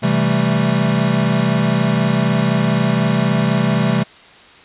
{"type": "chord", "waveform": "square", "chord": "A minor seventh", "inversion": "first", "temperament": "equal", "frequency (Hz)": [130.81, 164.81, 196, 220], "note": ["C3", "E3", "G3", "A3"], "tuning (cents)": [0, 0, 0, 0], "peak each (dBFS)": -20, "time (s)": [0.02, 4.04], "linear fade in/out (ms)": 20, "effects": ["white hiss -43 dBFS RMS until 4.64 s", "resampled to 8000 Hz"]}